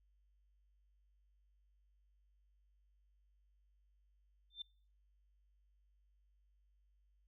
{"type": "tone with exponential growth", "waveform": "sine", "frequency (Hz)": 3567, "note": "A7", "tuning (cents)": 23, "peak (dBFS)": -39, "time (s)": [4.5, 4.62], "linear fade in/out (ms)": 5, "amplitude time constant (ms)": 25, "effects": ["noise-tail reverb RT60 0.5 s tail -25 dB re dry", "added 50 Hz sine -70 dBFS peak until 7.27 s"]}